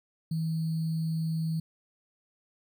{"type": "tone with sample-and-hold", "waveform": "sine", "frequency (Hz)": 161.3, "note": "E3", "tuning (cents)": -37, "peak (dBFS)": -27, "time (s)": [0.31, 1.6], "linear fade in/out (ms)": 5, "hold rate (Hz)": 4410, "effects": []}